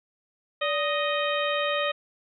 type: harmonic tone with a mistuned harmonic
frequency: 622.3 Hz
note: D#5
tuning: in tune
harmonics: 1 / 2 / 3 / 4 / 5 / 6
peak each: -27 / -30 / -32 / -33 / -34 / -35 dBFS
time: 0.61-1.92 s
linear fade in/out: 10 ms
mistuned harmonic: 1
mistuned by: -120 cents
effects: none